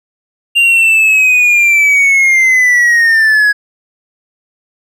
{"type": "linear sweep", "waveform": "triangle", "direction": "down", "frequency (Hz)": [2794, 1661.2], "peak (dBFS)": -4, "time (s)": [0.55, 3.53], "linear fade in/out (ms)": 20, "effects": []}